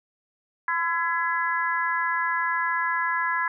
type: harmonic tone with a mistuned harmonic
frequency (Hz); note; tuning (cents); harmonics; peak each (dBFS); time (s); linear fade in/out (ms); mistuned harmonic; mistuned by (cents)
335.4; E4; +30; 3 / 4 / 5 / 6; -26 / -32 / -26 / -33; 0.68-3.48; 2; 3; +16
effects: none